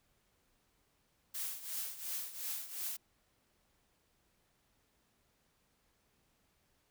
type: noise with tremolo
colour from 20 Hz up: blue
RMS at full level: -38 dBFS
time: 1.34-2.97 s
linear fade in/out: 10 ms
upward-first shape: triangle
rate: 2.8 Hz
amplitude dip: 80%
effects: pink hiss -75 dBFS RMS until 6.9 s